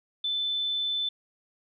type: tone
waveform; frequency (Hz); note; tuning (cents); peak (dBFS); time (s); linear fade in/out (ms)
sine; 3520; A7; 0; -26; 0.24-1.09; 5
effects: none